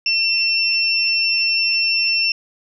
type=tone pair together; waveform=sine; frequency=2703 / 5406 Hz; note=E7 / E8; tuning=+43 / +43 cents; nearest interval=octave; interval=1200 cents; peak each=-18 dBFS; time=0.06-2.32 s; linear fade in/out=2 ms; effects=none